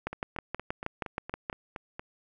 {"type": "two click trains", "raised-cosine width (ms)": 0.5, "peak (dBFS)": [-16, -22], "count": [10, 9], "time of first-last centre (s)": [[0.07, 1.499], [0.13, 1.995]], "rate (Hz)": [6.3, 4.29], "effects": []}